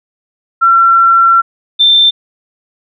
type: tone pair in turn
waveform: sine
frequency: 1357 / 3567 Hz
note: E6 / A7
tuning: +50 / +23 cents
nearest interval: octave + perfect fourth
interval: 1673 cents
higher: second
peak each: -4 dBFS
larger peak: neither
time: 0.61-1.42 / 1.79-2.11 s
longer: first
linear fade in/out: 20 ms
effects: none